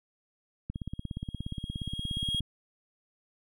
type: click train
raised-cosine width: 5 ms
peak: -22 dBFS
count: 30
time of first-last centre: 0.7-2.406 s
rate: 17 Hz
type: tone with exponential growth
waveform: triangle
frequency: 3275 Hz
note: G#7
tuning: 25 cents flat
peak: -26 dBFS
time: 0.74-2.4 s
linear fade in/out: 5 ms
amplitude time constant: 360 ms
effects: none